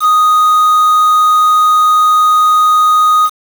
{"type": "tone with quantisation", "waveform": "triangle", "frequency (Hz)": 1244.5, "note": "D#6", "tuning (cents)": 0, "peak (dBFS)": -4, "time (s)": [0, 3.3], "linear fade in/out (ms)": 50, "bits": 4, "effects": []}